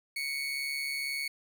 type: tone with amplitude modulation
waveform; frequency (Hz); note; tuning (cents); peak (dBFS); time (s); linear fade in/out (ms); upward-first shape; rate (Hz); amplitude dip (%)
30% pulse; 2216; C#7; -1; -27; 0.16-1.28; 5; sine; 142; 50
effects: none